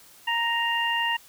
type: harmonic tone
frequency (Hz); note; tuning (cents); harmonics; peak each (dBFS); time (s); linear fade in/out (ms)
932.3; A#5; 0; 1 / 2 / 3; -27 / -27 / -27; 0.27-1.17; 10
effects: white hiss -52 dBFS RMS until 1.28 s